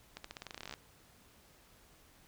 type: accelerating click train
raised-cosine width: 0.2 ms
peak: -26 dBFS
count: 17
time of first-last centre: 0.17-0.738 s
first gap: 74 ms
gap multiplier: 0.89
effects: pink hiss -63 dBFS RMS until 2.27 s